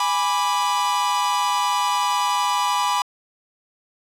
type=chord; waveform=45% pulse; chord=G# diminished; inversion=none; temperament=equal with one note detuned; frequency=824.9 / 987.8 / 1174.7 Hz; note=G#5 / B5 / D6; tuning=-12 / 0 / 0 cents; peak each=-25 / -21 / -25 dBFS; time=0-3.02 s; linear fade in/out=2 ms; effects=low-pass 10000 Hz 12 dB/octave